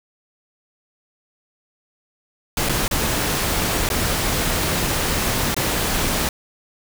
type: noise with dropouts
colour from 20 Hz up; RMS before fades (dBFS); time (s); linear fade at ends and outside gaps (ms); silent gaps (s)
pink; -21; 2.57-6.29; 2; 2.689-2.693 / 2.88-2.911 / 3.89-3.901 / 5.545-5.565
effects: none